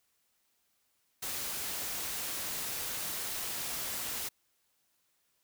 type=noise; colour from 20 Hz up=white; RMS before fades=-37 dBFS; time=1.22-4.29 s; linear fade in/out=10 ms; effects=white hiss -75 dBFS RMS until 5.43 s